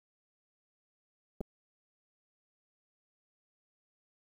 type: clicks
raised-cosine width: 2 ms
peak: -25 dBFS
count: 2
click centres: 1.407 / 1.412 s
effects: 9-bit